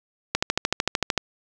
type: click train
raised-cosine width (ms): 0.2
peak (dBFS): -3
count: 12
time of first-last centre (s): 0.35-1.177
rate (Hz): 13.3
effects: none